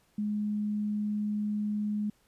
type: tone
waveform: sine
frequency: 209.3 Hz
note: G#3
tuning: 14 cents sharp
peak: -28 dBFS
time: 0.18-2.1 s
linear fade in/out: 5 ms
effects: pink hiss -68 dBFS RMS until 2.27 s + resampled to 32000 Hz